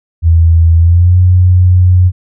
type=tone with pitch glide; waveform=sine; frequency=82.7 to 90.71 Hz; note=E2 to F#2; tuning=+6 to -34 cents; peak=-3 dBFS; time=0.22-2.12 s; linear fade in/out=50 ms; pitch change=+160 cents; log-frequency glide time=0.77-1.17 s; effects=none